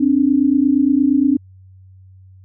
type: tone pair together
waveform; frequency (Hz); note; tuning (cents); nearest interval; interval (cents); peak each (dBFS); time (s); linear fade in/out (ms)
sine; 263.6 / 292.2; C4 / D4; +13 / -9; major second; 178; -14; 0-1.37; 10
effects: added 94 Hz sine -41 dBFS peak until 2.44 s